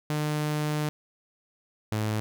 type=tone pair in turn; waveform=sawtooth; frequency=150.8 / 107.76 Hz; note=D3 / A2; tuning=+46 / -36 cents; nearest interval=tritone; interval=582 cents; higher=first; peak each=-22 dBFS; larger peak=neither; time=0.1-0.89 / 1.92-2.2 s; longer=first; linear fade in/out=0 ms; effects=none